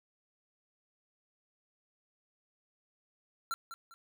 square tone with echo, 1358 Hz, F6, 49 cents flat, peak -33 dBFS, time 3.51-3.54 s, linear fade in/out 0 ms, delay 200 ms, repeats 2, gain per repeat -10 dB, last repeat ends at 3.94 s, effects none

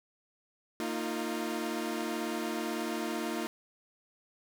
sawtooth chord, Bb suspended fourth, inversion none, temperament equal with one note detuned, 229.9 / 311.1 / 349.2 Hz, Bb3 / Eb4 / F4, -24 / 0 / 0 cents, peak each -33 dBFS, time 0.8-3.47 s, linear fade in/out 0 ms, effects none

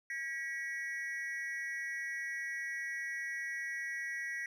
triangle tone with amplitude modulation, 1925 Hz, B6, 45 cents flat, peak -31 dBFS, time 0.1-4.46 s, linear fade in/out 2 ms, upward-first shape sine, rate 295 Hz, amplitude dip 90%, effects none

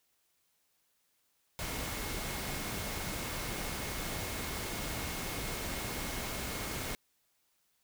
sine tone in noise, 2163 Hz, C#7, 43 cents flat, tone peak -49 dBFS, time 1.59-6.95 s, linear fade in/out 0 ms, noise pink, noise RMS -38 dBFS, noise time 1.59-6.95 s, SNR -14 dB, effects white hiss -75 dBFS RMS until 7.83 s

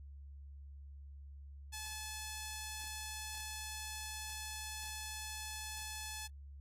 5% pulse tone, 862 Hz, A5, 36 cents flat, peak -31 dBFS, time 1.72-6.28 s, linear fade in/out 20 ms, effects added 70 Hz sine -49 dBFS peak until 6.6 s + AAC 64 kbps

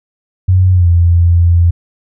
sine tone with pitch glide, 92.5 to 85.81 Hz, F#2 to F2, 0 to -30 cents, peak -5 dBFS, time 0.48-1.71 s, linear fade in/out 10 ms, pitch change -130 cents, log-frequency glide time 0.72-0.88 s, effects none

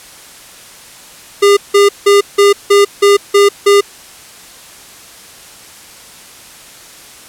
square tone bursts, 403.7 Hz, G#4, 49 cents flat, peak -5 dBFS, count 8, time 1.42-3.81 s, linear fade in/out 10 ms, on 150 ms, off 170 ms, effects white hiss -36 dBFS RMS until 7.28 s + low-pass 11000 Hz 12 dB/octave

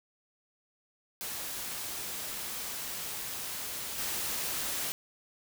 white noise with level steps, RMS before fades -38 / -34 dBFS, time 1.21-4.92 s, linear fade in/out 0 ms, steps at 3.98 s, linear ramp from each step 10 ms, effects none

